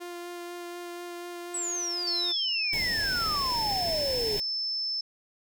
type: tone with vibrato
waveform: sawtooth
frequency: 349.2 Hz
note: F4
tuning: in tune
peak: -33 dBFS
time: 0-2.33 s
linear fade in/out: 20 ms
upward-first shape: sine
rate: 4.1 Hz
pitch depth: 10 cents each way
type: exponential sweep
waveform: sine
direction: down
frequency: 8040 to 400.8 Hz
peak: -29 dBFS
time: 1.54-4.37 s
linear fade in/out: 5 ms
type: tone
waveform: sine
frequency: 5274 Hz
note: E8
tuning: in tune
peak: -28 dBFS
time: 2.07-5.01 s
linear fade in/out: 5 ms
type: band-stop noise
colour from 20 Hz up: pink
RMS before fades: -37 dBFS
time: 2.73-4.4 s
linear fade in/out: 0 ms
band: 1000 to 1600 Hz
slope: 96 dB/octave
effects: none